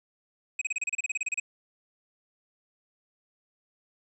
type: tone bursts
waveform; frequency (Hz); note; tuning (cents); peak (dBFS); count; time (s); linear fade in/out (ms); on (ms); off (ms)
square; 2525; D#7; +25; -27; 15; 0.59-1.399; 5; 25; 31
effects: resampled to 24000 Hz